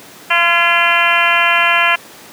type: harmonic tone with a mistuned harmonic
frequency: 343 Hz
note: F4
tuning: 31 cents flat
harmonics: 2 / 3 / 4 / 5 / 6 / 7 / 8 / 9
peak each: -20 / -17 / -18 / -17 / -19 / -17 / -17 / -21 dBFS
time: 0.3-1.96 s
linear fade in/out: 10 ms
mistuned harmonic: 5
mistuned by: -22 cents
effects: pink hiss -37 dBFS RMS until 2.32 s + high-pass 200 Hz 12 dB/octave